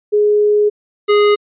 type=tone pair in turn; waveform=sine / square; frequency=417.5 / 414.6 Hz; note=G#4 / G#4; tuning=+9 / -3 cents; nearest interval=unison; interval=12 cents; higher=first; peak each=-9 dBFS; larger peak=neither; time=0.12-0.7 / 1.08-1.36 s; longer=first; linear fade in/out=20 ms; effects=resampled to 8000 Hz